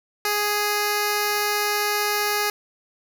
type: tone with notch filter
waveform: 5% pulse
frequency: 415.3 Hz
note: G#4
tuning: in tune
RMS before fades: -23 dBFS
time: 0.25-2.5 s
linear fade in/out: 2 ms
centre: 3300 Hz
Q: 1.7
effects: none